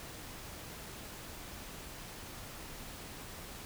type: silence
effects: pink hiss -47 dBFS RMS until 3.65 s